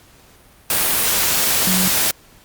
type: tone in noise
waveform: sine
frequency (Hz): 185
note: F#3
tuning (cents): 0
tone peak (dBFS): -19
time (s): 1.67-1.88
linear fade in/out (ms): 2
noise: white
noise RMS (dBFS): -17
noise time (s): 0.7-2.11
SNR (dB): -5
effects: pink hiss -49 dBFS RMS until 2.44 s + Opus 48 kbps